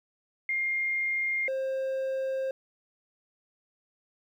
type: tone pair in turn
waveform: sine / triangle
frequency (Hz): 2119 / 530.7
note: C7 / C5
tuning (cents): +21 / +24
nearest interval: 2 octaves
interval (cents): 2397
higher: first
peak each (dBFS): -26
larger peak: neither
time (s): 0.49-1.48 / 1.48-2.51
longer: second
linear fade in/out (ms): 2
effects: 11-bit